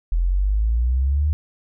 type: exponential sweep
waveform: sine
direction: up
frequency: 41.2 to 77.78 Hz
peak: -16 dBFS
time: 0.12-1.33 s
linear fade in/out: 0 ms
effects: none